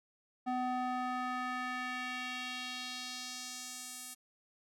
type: tone with band-pass filter sweep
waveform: square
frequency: 251.5 Hz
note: B3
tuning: 32 cents sharp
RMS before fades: -39 dBFS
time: 0.46-4.15 s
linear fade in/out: 20 ms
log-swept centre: 670 to 9900 Hz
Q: 1.5
effects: none